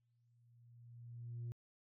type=tone with exponential growth; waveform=sine; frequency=118.7 Hz; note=A#2; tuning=32 cents sharp; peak=-38 dBFS; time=0-1.52 s; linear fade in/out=0 ms; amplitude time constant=330 ms; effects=tanh soft clip ceiling -40 dBFS